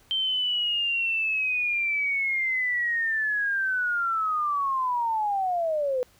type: linear sweep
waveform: sine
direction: down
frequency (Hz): 3133 to 491.9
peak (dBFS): -23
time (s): 0.11-6.03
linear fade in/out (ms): 0
effects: pink hiss -59 dBFS RMS until 6.19 s